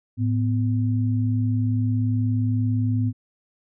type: tone pair together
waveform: sine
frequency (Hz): 108.5 / 251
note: A2 / B3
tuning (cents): -24 / +28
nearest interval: octave + minor third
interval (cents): 1452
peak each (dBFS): -20 / -25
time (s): 0.17-3.13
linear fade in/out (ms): 50
effects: none